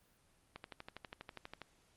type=click train; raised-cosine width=0.3 ms; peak=-30 dBFS; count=14; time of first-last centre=0.56-1.617 s; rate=12.3 Hz; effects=pink hiss -71 dBFS RMS until 1.96 s + Opus 32 kbps